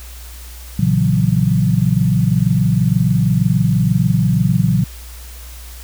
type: chord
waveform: sine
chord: F# dominant seventh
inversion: first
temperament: equal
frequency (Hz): 116.54 / 138.59 / 164.81 / 185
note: A#2 / C#3 / E3 / F#3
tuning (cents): 0 / 0 / 0 / 0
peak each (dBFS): -17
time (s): 0.79-4.84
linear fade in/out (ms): 5
effects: added 60 Hz sine -32 dBFS peak until 5.83 s + white hiss -39 dBFS RMS until 5.83 s